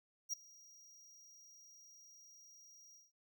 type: tone with ADSR envelope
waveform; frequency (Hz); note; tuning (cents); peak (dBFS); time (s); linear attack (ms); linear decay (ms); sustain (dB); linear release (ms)
square; 5710; F8; +37; -35; 0.29-3.12; 41; 8; -24; 170
effects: none